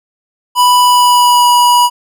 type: tone with pitch glide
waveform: square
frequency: 987.8 to 972.5 Hz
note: B5 to B5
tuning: 0 to -27 cents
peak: -6 dBFS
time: 0.55-1.9 s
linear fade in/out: 50 ms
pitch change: -27 cents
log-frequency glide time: 0.81-1.48 s
effects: none